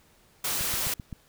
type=noise; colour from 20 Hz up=white; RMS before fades=-29 dBFS; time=0.44-0.94 s; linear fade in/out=5 ms
type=click train; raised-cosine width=5 ms; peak=-24 dBFS; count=5; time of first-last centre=0.61-1.127 s; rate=7.73 Hz
effects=pink hiss -61 dBFS RMS until 1.28 s